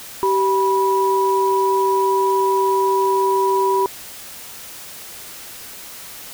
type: tone pair together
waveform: sine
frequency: 386.5 / 977 Hz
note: G4 / B5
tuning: -24 / -19 cents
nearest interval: octave + major third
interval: 1605 cents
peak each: -17 dBFS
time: 0.23-3.86 s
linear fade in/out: 0 ms
effects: white hiss -36 dBFS RMS until 6.33 s